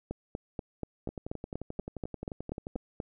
two click trains, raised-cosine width 2 ms, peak -24 / -21 dBFS, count 20 / 13, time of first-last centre 1.09-2.757 / 0.11-3.002 s, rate 11.4 / 4.15 Hz, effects none

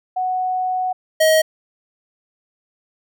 sine / square tone pair in turn, 740 / 632 Hz, F#5 / D#5, 0 / +27 cents, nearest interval minor third, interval 273 cents, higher first, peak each -18 / -12 dBFS, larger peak second, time 0.16-0.93 / 1.2-1.42 s, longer first, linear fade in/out 10 ms, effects none

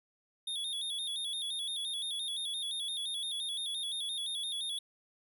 square tone with vibrato, 3520 Hz, A7, in tune, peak -35 dBFS, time 0.47-4.79 s, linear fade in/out 5 ms, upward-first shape square, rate 5.8 Hz, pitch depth 70 cents each way, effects none

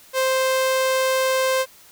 sawtooth tone, 523.3 Hz, C5, in tune, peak -14 dBFS, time 0.13-1.66 s, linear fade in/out 50 ms, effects white hiss -49 dBFS RMS until 1.91 s

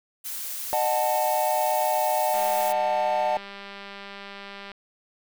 blue noise, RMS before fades -33 dBFS, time 0.24-2.73 s, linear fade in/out 20 ms
triangle chord, D# diminished, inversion none, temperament equal with one note detuned, 611.6 / 740 / 880 Hz, D#5 / F#5 / A5, -30 / 0 / 0 cents, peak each -24 dBFS, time 0.73-3.37 s, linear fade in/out 0 ms
click train, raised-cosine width 0.3 ms, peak -24 dBFS, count 474, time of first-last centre 2.34-4.717 s, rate 199 Hz
effects none

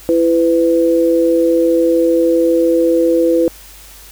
sine tone pair together, 333.8 / 501 Hz, E4 / B4, +22 / +25 cents, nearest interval perfect fifth, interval 703 cents, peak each -12 dBFS, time 0.09-3.48 s, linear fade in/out 0 ms, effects added 50 Hz sine -41 dBFS peak until 4.11 s + white hiss -39 dBFS RMS until 4.11 s

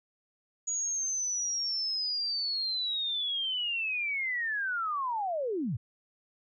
sine linear sweep, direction down, 6800 to 92.1 Hz, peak -29 dBFS, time 0.67-5.77 s, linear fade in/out 10 ms, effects none

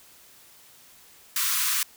white high-pass noise, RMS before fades -25 dBFS, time 1.36-1.83 s, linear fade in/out 2 ms, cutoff 990 Hz, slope 96 dB/octave, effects white hiss -53 dBFS RMS until 1.96 s

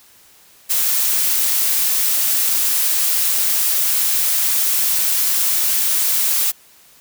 blue noise, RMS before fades -17 dBFS, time 0.69-6.52 s, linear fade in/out 20 ms, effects white hiss -49 dBFS RMS until 7 s

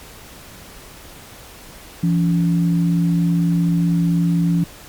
sine tone pair together, 169.82 / 285.6 Hz, F3 / D4, -48 / -48 cents, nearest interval major sixth, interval 900 cents, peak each -14 / -23 dBFS, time 2.03-4.64 s, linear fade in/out 5 ms, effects pink hiss -40 dBFS RMS until 4.88 s + MP3 96 kbps

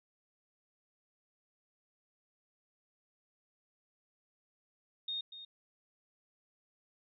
sine tone with echo, 3697 Hz, A#7, 15 cents flat, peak -35 dBFS, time 5.08-5.21 s, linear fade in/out 5 ms, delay 240 ms, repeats 1, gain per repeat -11 dB, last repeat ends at 5.45 s, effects none

